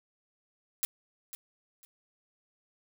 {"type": "noise with echo", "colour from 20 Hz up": "blue", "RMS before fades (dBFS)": -29, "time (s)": [0.83, 0.85], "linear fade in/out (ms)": 0, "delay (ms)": 500, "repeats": 2, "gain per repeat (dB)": -13, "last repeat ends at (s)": 1.85, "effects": []}